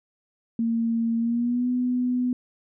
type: tone with pitch glide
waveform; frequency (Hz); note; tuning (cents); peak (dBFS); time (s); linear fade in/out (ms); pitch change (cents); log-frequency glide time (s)
sine; 229.5 to 248.8; A#3 to B3; -27 to +13; -21; 0.59-2.33; 2; +140; 1.18-1.68
effects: none